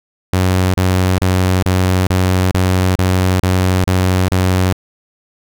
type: tone bursts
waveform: sawtooth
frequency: 92.5 Hz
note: F#2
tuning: in tune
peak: -7 dBFS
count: 10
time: 0.33-4.727 s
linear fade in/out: 0 ms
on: 410 ms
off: 33 ms
effects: none

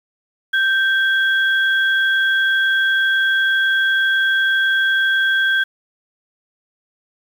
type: tone pair together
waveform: sine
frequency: 1568 / 3322 Hz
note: G6 / G#7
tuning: 0 / 0 cents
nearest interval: octave + minor second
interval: 1300 cents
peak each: -14 / -23 dBFS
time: 0.53-5.64 s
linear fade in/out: 10 ms
effects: 7-bit

